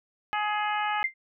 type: harmonic tone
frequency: 420 Hz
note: G#4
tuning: 19 cents sharp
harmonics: 2 / 3 / 4 / 5 / 6 / 7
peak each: -28 / -32 / -34 / -36 / -38 / -39 dBFS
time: 0.33-1.03 s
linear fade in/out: 0 ms
type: tone with exponential decay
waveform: sine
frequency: 2093 Hz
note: C7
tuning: in tune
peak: -19 dBFS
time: 1.04-1.14 s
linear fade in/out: 5 ms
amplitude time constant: 20 ms
effects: none